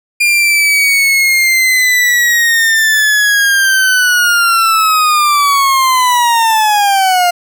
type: linear sweep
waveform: 40% pulse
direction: down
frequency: 2409 to 698.5 Hz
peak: -7 dBFS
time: 0.2-7.31 s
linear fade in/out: 10 ms
effects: none